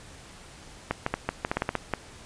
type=clicks; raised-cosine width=0.5 ms; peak=-10 dBFS; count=11; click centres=0.91 / 1.064 / 1.14 / 1.29 / 1.449 / 1.515 / 1.57 / 1.621 / 1.691 / 1.753 / 1.937 s; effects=pink hiss -48 dBFS RMS until 2.25 s + resampled to 22050 Hz